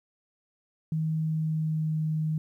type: tone with pitch glide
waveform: sine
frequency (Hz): 158.2 to 156.2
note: D#3 to D#3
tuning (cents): +29 to +7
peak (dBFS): -25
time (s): 0.92-2.38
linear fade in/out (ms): 2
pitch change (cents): -22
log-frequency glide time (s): 1.16-1.99
effects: 11-bit